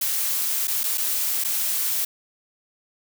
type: noise with dropouts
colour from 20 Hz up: blue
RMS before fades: -24 dBFS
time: 0.01-2.05 s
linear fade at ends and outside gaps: 5 ms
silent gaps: 0.673-0.679 / 0.834-0.838 / 0.975-0.979 / 1.439-1.446 s
effects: none